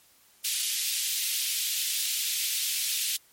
pink high-pass noise, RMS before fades -29 dBFS, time 0.44-3.17 s, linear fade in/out 10 ms, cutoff 2800 Hz, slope 24 dB/octave, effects white hiss -60 dBFS RMS until 3.32 s + MP3 64 kbps

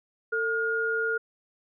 sine tone pair together, 448.4 / 1425 Hz, A4 / F6, +33 / +34 cents, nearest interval octave + minor sixth, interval 2001 cents, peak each -29 / -26 dBFS, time 0.32-1.18 s, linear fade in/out 10 ms, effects none

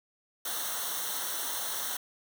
white noise with comb filter, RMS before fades -34 dBFS, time 0.45-1.97 s, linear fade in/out 5 ms, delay 0.41 ms, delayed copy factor -0.85, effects none

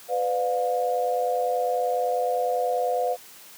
sine tone cluster, 501 / 591 / 710 Hz, B4 / D5 / F5, +25 / +11 / +28 cents, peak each -25 / -31 / -25 dBFS, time 0.08-3.17 s, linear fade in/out 50 ms, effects white hiss -47 dBFS RMS until 3.57 s + high-pass 150 Hz 12 dB/octave

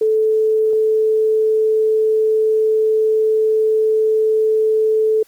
sine tone, 436.4 Hz, A4, 14 cents flat, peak -12 dBFS, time 0.01-5.23 s, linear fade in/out 5 ms, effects white hiss -53 dBFS RMS until 5.27 s + Opus 24 kbps

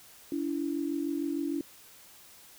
sine tone pair together, 286.4 / 333 Hz, D4 / E4, -43 / +18 cents, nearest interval minor third, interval 261 cents, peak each -31 / -33 dBFS, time 0.32-1.61 s, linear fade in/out 2 ms, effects white hiss -54 dBFS RMS until 2.58 s

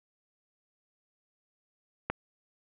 click, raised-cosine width 0.5 ms, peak -14 dBFS, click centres 2.1 s, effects resampled to 8000 Hz + 9-bit

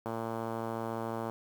click train, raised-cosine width 1 ms, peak -22 dBFS, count 142, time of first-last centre 0.06-1.297 s, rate 114 Hz, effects high-pass 80 Hz 12 dB/octave + 8-bit

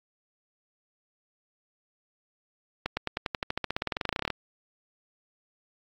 accelerating click train, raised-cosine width 0.3 ms, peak -12 dBFS, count 26, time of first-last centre 2.86-4.303 s, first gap 110 ms, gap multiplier 0.94, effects AAC 48 kbps

